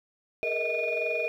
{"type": "tone cluster", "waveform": "sine", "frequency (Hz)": [425, 469.1, 621, 643, 2444], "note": ["G#4", "A#4", "D#5", "E5", "D#7"], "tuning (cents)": [40, 11, -3, -43, -32], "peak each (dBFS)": [-37, -31, -33, -33, -29], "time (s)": [0.43, 1.28], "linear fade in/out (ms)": 0, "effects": ["tanh soft clip ceiling -19 dBFS", "10-bit"]}